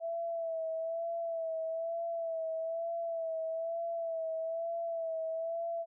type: tone with vibrato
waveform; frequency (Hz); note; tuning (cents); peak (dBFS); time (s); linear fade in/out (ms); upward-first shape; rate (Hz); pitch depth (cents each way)
sine; 660; E5; +2; -33; 0-5.86; 50; sine; 1.1; 37
effects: none